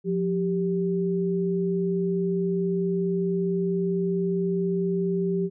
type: tone pair together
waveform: sine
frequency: 177.51 / 392 Hz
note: F3 / G4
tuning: +28 / 0 cents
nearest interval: octave + major second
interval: 1372 cents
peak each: -25 dBFS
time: 0.04-5.5 s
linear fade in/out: 50 ms
effects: none